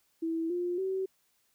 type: tone with pitch steps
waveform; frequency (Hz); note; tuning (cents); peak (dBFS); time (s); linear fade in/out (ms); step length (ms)
sine; 327.4 / 352.9 / 380.5; E4 / F4 / F#4; -12 / +18 / +48; -29; 0.22-1.06; 10; 280
effects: white hiss -72 dBFS RMS until 1.54 s